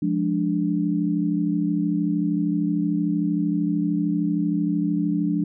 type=chord; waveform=sine; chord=D diminished; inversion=first; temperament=equal; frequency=174.61 / 207.7 / 293.7 Hz; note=F3 / Ab3 / D4; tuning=0 / 0 / 0 cents; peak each=-24 / -26 / -23 dBFS; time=0.02-5.44 s; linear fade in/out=5 ms; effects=none